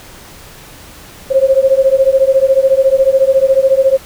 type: beating tone pair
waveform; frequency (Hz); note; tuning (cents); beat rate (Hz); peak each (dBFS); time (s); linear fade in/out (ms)
sine; 528 / 542; C5 / C#5; +16 / -39; 14; -10; 1.3-3.98; 20
effects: pink hiss -36 dBFS RMS until 4.05 s